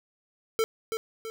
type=tone with echo; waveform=square; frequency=446.9 Hz; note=A4; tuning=27 cents sharp; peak=-23 dBFS; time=0.59-0.64 s; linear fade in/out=0 ms; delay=330 ms; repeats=2; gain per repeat=-6 dB; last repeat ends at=1.3 s; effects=none